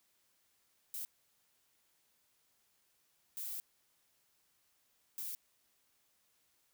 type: noise bursts at uneven times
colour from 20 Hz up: violet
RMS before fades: -42 dBFS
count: 3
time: 0.94-1.05 / 3.37-3.6 / 5.18-5.35 s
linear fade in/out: 0 ms
effects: white hiss -75 dBFS RMS until 6.73 s